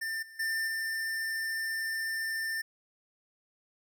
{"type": "tone with level steps", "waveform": "square", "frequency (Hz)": 1793, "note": "A6", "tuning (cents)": 32, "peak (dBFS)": [-33, -49, -30, -32], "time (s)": [0.01, 2.62], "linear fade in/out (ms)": 10, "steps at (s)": [0.22, 0.39, 0.67], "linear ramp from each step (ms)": 10, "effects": []}